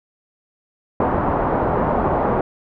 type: low-pass noise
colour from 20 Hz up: white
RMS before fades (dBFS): -19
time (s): 1-2.41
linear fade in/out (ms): 2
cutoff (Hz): 1000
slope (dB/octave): 24
effects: none